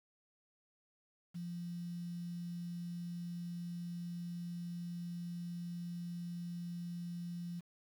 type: tone with quantisation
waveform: sine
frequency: 173.4 Hz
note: F3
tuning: 12 cents flat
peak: -40 dBFS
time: 1.34-7.61 s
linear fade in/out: 20 ms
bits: 10
effects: none